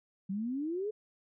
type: exponential sweep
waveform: sine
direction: up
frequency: 185.9 to 440 Hz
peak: -32 dBFS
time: 0.29-0.91 s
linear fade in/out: 10 ms
effects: none